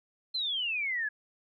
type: exponential sweep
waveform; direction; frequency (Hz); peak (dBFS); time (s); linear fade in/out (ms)
sine; down; 4186 to 1661.2; -29; 0.34-1.09; 10
effects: none